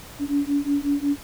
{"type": "beating tone pair", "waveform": "sine", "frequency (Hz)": [282.8, 288.3], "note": ["C#4", "D4"], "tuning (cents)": [35, -32], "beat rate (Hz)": 5.5, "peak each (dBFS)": -23, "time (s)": [0.19, 1.17], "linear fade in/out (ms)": 50, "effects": ["pink hiss -42 dBFS RMS until 1.23 s"]}